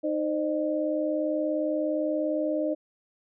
sine tone cluster, 309.2 / 528 / 608 Hz, D#4 / C5 / D#5, -11 / +16 / -40 cents, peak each -28 / -32 / -28 dBFS, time 0.03-2.75 s, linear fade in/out 20 ms, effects none

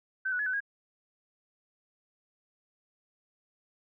sine tone with pitch steps, 1535 / 1475 / 1699 / 1511 / 1637 Hz, G6 / F#6 / G#6 / F#6 / G#6, -37 / -6 / +39 / +36 / -25 cents, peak -28 dBFS, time 0.25-0.605 s, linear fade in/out 10 ms, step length 71 ms, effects none

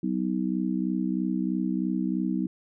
harmonic tone, 63.1 Hz, B1, 38 cents sharp, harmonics 3 / 4 / 5, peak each -28 / -29 / -30 dBFS, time 0.03-2.47 s, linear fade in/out 5 ms, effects none

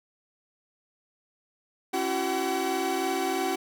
45% pulse tone cluster, 273.3 / 337.6 / 380.7 / 756 Hz, C#4 / E4 / F#4 / F#5, -24 / +41 / +49 / +37 cents, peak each -34 / -32 / -31 / -30 dBFS, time 1.93-3.56 s, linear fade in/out 10 ms, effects none

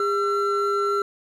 triangle tone pair together, 404 / 1351.8 Hz, G#4 / E6, -48 / +43 cents, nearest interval octave + major sixth, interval 2091 cents, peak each -21 / -21 dBFS, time 0-1.02 s, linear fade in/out 2 ms, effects none

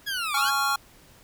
20% pulse linear two-way sweep, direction down then up, 1688 to 1108.7 to 1688 Hz, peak -22 dBFS, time 0.06-0.51 s, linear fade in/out 20 ms, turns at 0.36 s
square chord, Db major, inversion second, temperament just, 831.5 / 1108.7 / 1385.9 Hz, Ab5 / Db6 / F6, +2 / 0 / -14 cents, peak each -30 / -28 / -26 dBFS, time 0.34-0.76 s, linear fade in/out 5 ms
effects pink hiss -54 dBFS RMS until 1.23 s

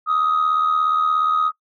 sine tone with amplitude modulation, 1255 Hz, D#6, 15 cents sharp, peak -11 dBFS, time 0.06-1.52 s, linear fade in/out 50 ms, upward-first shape sine, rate 77 Hz, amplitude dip 65%, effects noise-tail reverb RT60 0.1 s tail -22 dB re dry + tanh soft clip ceiling -12 dBFS

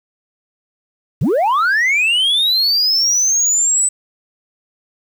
sine linear sweep, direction up, 94.7 to 8060 Hz, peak -9 dBFS, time 1.21-3.89 s, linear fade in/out 10 ms, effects tanh soft clip ceiling -11 dBFS + 7-bit

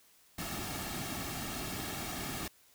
pink noise with comb filter, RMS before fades -39 dBFS, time 0.38-2.48 s, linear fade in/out 5 ms, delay 2 ms, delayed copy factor -0.6, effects white hiss -64 dBFS RMS until 2.74 s

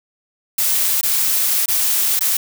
blue noise with dropouts, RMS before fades -17 dBFS, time 0.58-2.37 s, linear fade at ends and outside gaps 5 ms, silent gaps 1.012-1.03 / 1.659-1.681 / 2.193-2.208 s, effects none

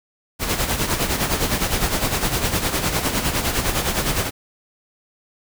pink noise with tremolo, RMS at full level -19 dBFS, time 0.39-4.31 s, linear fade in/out 50 ms, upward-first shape sine, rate 9.8 Hz, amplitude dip 60%, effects none

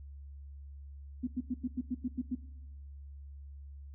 sine tone bursts, 248.8 Hz, B3, 13 cents sharp, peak -30 dBFS, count 9, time 1.23-2.353 s, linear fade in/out 10 ms, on 43 ms, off 92 ms, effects noise-tail reverb RT60 1.0 s tail -17 dB re dry + added 70 Hz sine -45 dBFS peak until 3.94 s

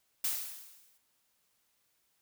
blue noise with exponential decay, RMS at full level -30 dBFS, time 0.24-0.98 s, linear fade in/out 5 ms, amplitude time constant 160 ms, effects white hiss -75 dBFS RMS until 2.21 s

